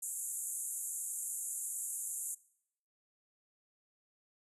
pink band-pass noise, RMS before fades -40 dBFS, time 0.02-2.35 s, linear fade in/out 10 ms, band 6900 to 12000 Hz, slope 96 dB/octave, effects noise-tail reverb RT60 0.7 s tail -21 dB re dry

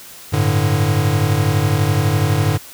square chord, G suspended second, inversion none, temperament equal, 98 / 110 / 146.83 Hz, G2 / A2 / D3, 0 / 0 / 0 cents, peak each -19 dBFS, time 0.32-2.58 s, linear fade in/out 20 ms, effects white hiss -38 dBFS RMS until 2.73 s

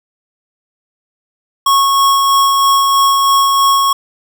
square tone with tremolo, 1100 Hz, C#6, 14 cents flat, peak -8 dBFS, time 1.66-3.93 s, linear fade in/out 5 ms, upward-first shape sine, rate 3.1 Hz, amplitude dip 25%, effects none

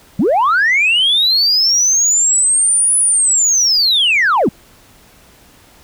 sine linear two-way sweep, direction up then down, 156.2 to 10000 to 156.2 Hz, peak -8 dBFS, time 0.19-4.49 s, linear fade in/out 5 ms, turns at 2.98 s, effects tanh soft clip ceiling -7 dBFS + pink hiss -46 dBFS RMS until 5.83 s

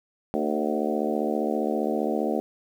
harmonic tone with a mistuned harmonic, 75.1 Hz, D2, 39 cents sharp, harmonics 3 / 4 / 5 / 6 / 7 / 8 / 9 / 10, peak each -29 / -30 / -31 / -32 / -32 / -33 / -34 / -34 dBFS, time 0.34-2.4 s, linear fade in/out 0 ms, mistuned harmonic 6, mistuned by -23 cents, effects 9-bit

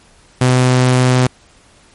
sawtooth tone, 126.9 Hz, B2, 47 cents sharp, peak -5 dBFS, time 0.41-1.27 s, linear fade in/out 5 ms, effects pink hiss -48 dBFS RMS until 1.94 s + MP3 48 kbps

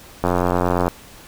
click train, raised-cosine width 1 ms, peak -4 dBFS, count 58, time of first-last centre 0.24-0.88 s, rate 89 Hz, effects pink hiss -43 dBFS RMS until 1.27 s

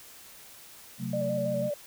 sine chord, F# diminished, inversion second, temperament just, 133.2 / 185 / 222 Hz, C3 / F#3 / A3, +31 / 0 / +16 cents, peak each -35 dBFS, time 0.98-1.71 s, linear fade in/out 50 ms
sine tone with vibrato, 589 Hz, D5, 5 cents sharp, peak -28 dBFS, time 1.13-1.74 s, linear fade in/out 5 ms, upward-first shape square, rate 6.1 Hz, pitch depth 29 cents each way
effects white hiss -50 dBFS RMS until 1.86 s

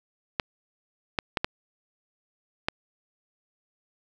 clicks, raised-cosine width 0.3 ms, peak -8 dBFS, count 5, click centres 0.398 / 1.188 / 1.372 / 1.445 / 2.685 s, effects 8-bit

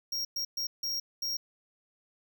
square tone bursts at uneven times, 5588 Hz, F8, in tune, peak -31 dBFS, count 5, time 0.12-0.25 / 0.36-0.45 / 0.57-0.67 / 0.83-1 / 1.22-1.37 s, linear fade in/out 5 ms, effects none

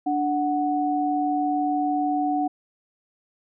sine tone pair together, 293.7 / 740.1 Hz, D4 / F#5, 0 / 0 cents, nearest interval octave + major third, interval 1600 cents, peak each -24 / -23 dBFS, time 0.06-2.48 s, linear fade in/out 10 ms, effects none

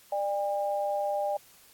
sine tone pair together, 596 / 805.7 Hz, D5 / G5, +25 / +47 cents, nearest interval perfect fourth, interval 522 cents, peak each -29 / -30 dBFS, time 0.12-1.37 s, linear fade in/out 5 ms, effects white hiss -57 dBFS RMS until 1.73 s + AAC 64 kbps

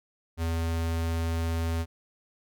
square tone, 82.6 Hz, E2, 4 cents sharp, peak -27 dBFS, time 0.37-1.86 s, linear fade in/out 50 ms, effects none

